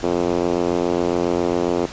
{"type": "tone with band-pass filter", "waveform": "5% pulse", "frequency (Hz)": 87.3, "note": "F2", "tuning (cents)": 0, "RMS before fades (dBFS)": -20, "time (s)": [0.03, 1.86], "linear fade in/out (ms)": 5, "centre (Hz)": 360, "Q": 1.5, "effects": ["pink hiss -35 dBFS RMS until 1.92 s", "resampled to 16000 Hz"]}